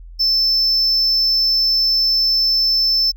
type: tone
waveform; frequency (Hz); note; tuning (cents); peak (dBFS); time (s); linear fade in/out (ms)
triangle; 5290; E8; +5; -11; 0.19-3.12; 20
effects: tanh soft clip ceiling -8 dBFS + added 42 Hz sine -34 dBFS peak until 3.16 s